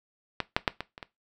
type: clicks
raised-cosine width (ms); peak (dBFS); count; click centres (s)
0.3; -11 / -6 / -6 / -16 / -26 / -22; 6; 0.403 / 0.565 / 0.678 / 0.806 / 0.979 / 1.028
effects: noise-tail reverb RT60 0.2 s tail -18 dB re dry